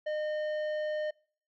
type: tone with tanh clipping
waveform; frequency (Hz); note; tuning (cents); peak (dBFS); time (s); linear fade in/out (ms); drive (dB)
triangle; 610; D#5; -34; -32; 0.06-1.11; 10; 14
effects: noise-tail reverb RT60 0.5 s tail -26 dB re dry